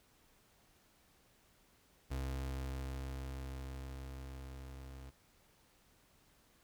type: tone with level ramp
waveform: 35% pulse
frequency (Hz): 66.3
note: C2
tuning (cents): +23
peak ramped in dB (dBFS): -35 to -47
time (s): 2.1-5.11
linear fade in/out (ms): 20
effects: pink hiss -69 dBFS RMS until 6.63 s